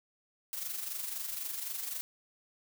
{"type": "noise with amplitude modulation", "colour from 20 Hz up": "blue", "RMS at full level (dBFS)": -36, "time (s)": [0.53, 2.01], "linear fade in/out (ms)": 0, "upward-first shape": "sine", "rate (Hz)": 23.9, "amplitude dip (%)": 55, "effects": []}